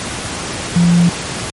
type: tone in noise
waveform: sine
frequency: 172.8 Hz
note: F3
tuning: 18 cents flat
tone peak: -7 dBFS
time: 0.76-1.09 s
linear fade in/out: 0 ms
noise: pink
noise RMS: -22 dBFS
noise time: 0-1.5 s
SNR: +12 dB
effects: high-pass 80 Hz 12 dB/octave + MP3 48 kbps